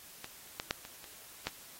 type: clicks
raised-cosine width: 0.2 ms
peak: -24 / -17 / -12 / -29 / -30 / -16 dBFS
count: 6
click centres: 0.244 / 0.599 / 0.709 / 0.851 / 1.042 / 1.47 s
effects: white hiss -53 dBFS RMS until 1.79 s + AAC 48 kbps